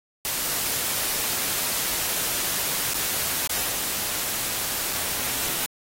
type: noise with dropouts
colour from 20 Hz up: white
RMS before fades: -26 dBFS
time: 0.25-5.66 s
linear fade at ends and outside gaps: 0 ms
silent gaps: 2.935-2.943 / 3.474-3.496 / 4.927-4.931 s
effects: AAC 48 kbps